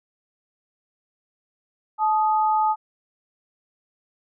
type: tone pair together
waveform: sine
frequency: 864.9 / 1244.5 Hz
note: A5 / D#6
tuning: -30 / 0 cents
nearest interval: tritone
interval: 630 cents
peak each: -18 / -25 dBFS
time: 1.98-2.76 s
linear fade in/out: 50 ms
effects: none